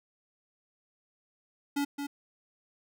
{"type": "tone with echo", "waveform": "square", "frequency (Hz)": 284.5, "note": "C#4", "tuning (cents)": 45, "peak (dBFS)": -28, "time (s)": [1.76, 1.85], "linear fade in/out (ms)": 10, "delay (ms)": 220, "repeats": 1, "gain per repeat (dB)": -6, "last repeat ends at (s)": 2.07, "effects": []}